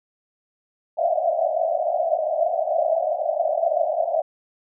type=band-pass noise; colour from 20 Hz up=white; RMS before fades=-22 dBFS; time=0.97-4.22 s; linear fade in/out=10 ms; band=610 to 700 Hz; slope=96 dB/octave; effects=none